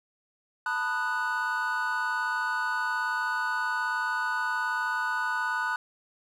triangle chord, B dominant seventh, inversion third, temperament just, 889 / 987.8 / 1234.7 / 1481.6 Hz, A5 / B5 / D#6 / F#6, +18 / 0 / -14 / +2 cents, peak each -33 / -32 / -33 / -27 dBFS, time 0.66-5.76 s, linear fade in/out 2 ms, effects none

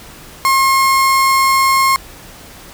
35% pulse tone, 1074 Hz, C6, 45 cents sharp, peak -8 dBFS, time 0.45-1.96 s, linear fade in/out 0 ms, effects pink hiss -37 dBFS RMS until 2.73 s

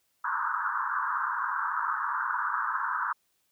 pink band-pass noise, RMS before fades -30 dBFS, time 0.24-3.13 s, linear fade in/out 10 ms, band 930 to 1600 Hz, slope 96 dB/octave, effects white hiss -73 dBFS RMS until 3.51 s

